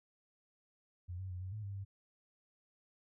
sine tone with pitch steps, 88.9 / 94.5 / 90.2 / 93.5 / 107.1 / 99.3 / 98.2 Hz, F2 / F#2 / F#2 / F#2 / A2 / G2 / G2, +31 / +37 / -44 / +19 / -46 / +23 / +4 cents, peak -40 dBFS, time 1.08-1.85 s, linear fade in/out 20 ms, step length 110 ms, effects none

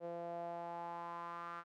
sawtooth tone with band-pass filter sweep, 170.9 Hz, F3, 37 cents flat, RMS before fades -45 dBFS, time 0-1.64 s, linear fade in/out 50 ms, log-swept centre 550 to 1300 Hz, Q 4.8, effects none

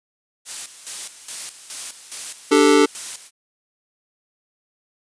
blue noise with tremolo, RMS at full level -27 dBFS, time 0.45-3.31 s, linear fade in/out 50 ms, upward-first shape square, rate 2.4 Hz, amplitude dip 70%
square chord, D suspended fourth, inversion none, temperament just, 293.7 / 391.6 / 440.5 Hz, D4 / G4 / A4, 0 / -2 / +2 cents, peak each -16 / -18 / -16 dBFS, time 2.51-2.86 s, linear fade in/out 10 ms
effects resampled to 22050 Hz

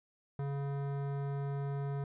sine tone with hard clipping, 140.1 Hz, C#3, 19 cents sharp, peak -36 dBFS, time 0.39-2.04 s, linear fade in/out 2 ms, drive 16 dB, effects resampled to 8000 Hz

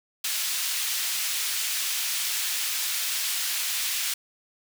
pink high-pass noise, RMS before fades -28 dBFS, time 0.24-4.14 s, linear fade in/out 5 ms, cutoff 2700 Hz, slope 12 dB/octave, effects none

